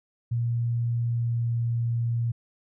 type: tone with pitch glide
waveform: sine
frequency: 118.1 to 117.35 Hz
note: A#2 to A#2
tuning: +23 to +12 cents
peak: -23 dBFS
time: 0.31-2.32 s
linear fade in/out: 10 ms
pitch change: -11 cents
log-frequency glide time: 1.04-1.5 s
effects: none